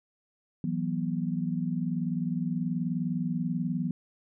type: chord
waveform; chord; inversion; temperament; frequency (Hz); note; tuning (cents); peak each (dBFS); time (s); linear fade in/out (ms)
sine; E suspended second; none; equal with one note detuned; 164.81 / 185 / 243.8; E3 / F#3 / B3; 0 / 0 / -22; -31 / -32 / -32; 0.64-3.91; 2
effects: none